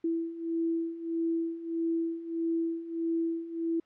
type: beating tone pair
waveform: sine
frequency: 330 / 331.6 Hz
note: E4 / E4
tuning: +2 / +10 cents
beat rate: 1.6 Hz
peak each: -34 / -30 dBFS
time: 0.04-3.8 s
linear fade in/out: 5 ms
effects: white hiss -67 dBFS RMS until 3.85 s + low-pass 2000 Hz 12 dB/octave